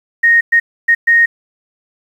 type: tone bursts at uneven times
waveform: sine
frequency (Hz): 1860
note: A#6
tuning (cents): -4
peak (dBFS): -6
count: 4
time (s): 0.23-0.41 / 0.52-0.6 / 0.88-0.95 / 1.07-1.26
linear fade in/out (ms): 10
effects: 7-bit